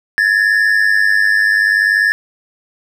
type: tone pair together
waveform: triangle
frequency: 1692.4 / 1793 Hz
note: G#6 / A6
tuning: +32 / +32 cents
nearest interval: minor second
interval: 100 cents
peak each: -11 dBFS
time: 0.18-2.12 s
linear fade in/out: 0 ms
effects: none